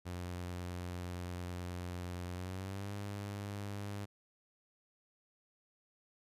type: tone with pitch glide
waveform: sawtooth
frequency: 89 to 101.06 Hz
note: F2 to G#2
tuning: +33 to -47 cents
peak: -36 dBFS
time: 0.05-4.06 s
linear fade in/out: 20 ms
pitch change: +220 cents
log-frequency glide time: 2.31-2.92 s
effects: resampled to 32000 Hz